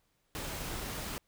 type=noise; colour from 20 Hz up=pink; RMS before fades=-39 dBFS; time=0.35-1.18 s; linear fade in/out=0 ms; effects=pink hiss -75 dBFS RMS until 1.27 s